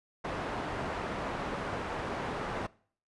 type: low-pass noise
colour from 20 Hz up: white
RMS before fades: -36 dBFS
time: 0.24-2.67 s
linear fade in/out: 10 ms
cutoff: 1100 Hz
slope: 12 dB/octave
effects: noise-tail reverb RT60 0.5 s tail -22 dB re dry + resampled to 24000 Hz